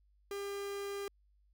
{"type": "tone", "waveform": "45% pulse", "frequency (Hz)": 400.6, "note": "G4", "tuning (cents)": 38, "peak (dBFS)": -38, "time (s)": [0.31, 1.08], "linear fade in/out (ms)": 2, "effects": ["added 50 Hz sine -66 dBFS peak until 1.53 s"]}